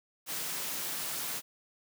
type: high-pass noise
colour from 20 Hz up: white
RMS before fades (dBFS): -36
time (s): 0.26-1.42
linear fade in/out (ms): 50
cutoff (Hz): 110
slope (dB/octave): 96
effects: none